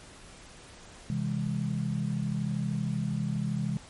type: chord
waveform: sine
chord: C augmented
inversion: none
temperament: just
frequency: 130.81 / 163.52 / 204.4 Hz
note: C3 / E3 / G#3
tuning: 0 / -14 / -27 cents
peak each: -32 dBFS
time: 1.1-3.77 s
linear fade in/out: 0 ms
effects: pink hiss -50 dBFS RMS until 3.89 s + MP3 48 kbps